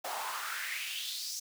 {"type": "noise with high-pass filter sweep", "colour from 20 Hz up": "pink", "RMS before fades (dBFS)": -38, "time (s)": [0.04, 1.4], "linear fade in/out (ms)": 10, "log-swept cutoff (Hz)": [670, 6000], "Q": 4, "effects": []}